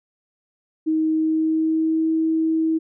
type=tone with pitch glide; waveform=sine; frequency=315.6 to 321.1 Hz; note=D#4 to E4; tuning=+25 to -45 cents; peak=-17 dBFS; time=0.86-2.79 s; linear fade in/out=20 ms; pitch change=+30 cents; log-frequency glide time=1.12-2.11 s; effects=none